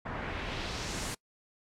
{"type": "noise with low-pass filter sweep", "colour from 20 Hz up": "pink", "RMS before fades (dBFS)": -37, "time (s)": [0.05, 1.15], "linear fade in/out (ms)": 10, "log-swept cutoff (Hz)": [1400, 10000], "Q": 1.4, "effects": ["noise-tail reverb RT60 0.1 s tail -24 dB re dry"]}